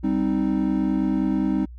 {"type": "chord", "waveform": "triangle", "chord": "C minor", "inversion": "second", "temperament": "equal", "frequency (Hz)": [196, 261.6, 311.1], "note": ["G3", "C4", "Eb4"], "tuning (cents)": [0, 0, 0], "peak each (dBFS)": -22, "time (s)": [0.03, 1.66], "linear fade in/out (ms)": 20, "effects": ["added 60 Hz sine -37 dBFS peak until 1.78 s"]}